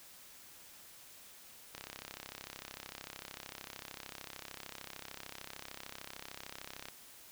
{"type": "click train", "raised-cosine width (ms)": 0.2, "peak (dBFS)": -26, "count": 172, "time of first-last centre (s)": [1.75, 6.885], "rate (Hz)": 33.3, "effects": ["white hiss -56 dBFS RMS until 7.31 s"]}